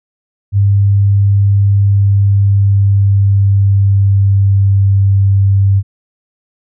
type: tone with pitch glide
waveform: sine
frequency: 100 to 98.28 Hz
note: G2 to G2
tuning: +35 to +5 cents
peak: -6 dBFS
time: 0.52-5.83 s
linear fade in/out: 50 ms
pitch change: -30 cents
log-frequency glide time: 1.79-5.02 s
effects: none